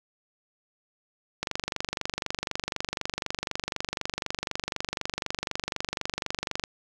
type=click train; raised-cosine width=0.2 ms; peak=-11 dBFS; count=126; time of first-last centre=1.43-6.638 s; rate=24 Hz; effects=none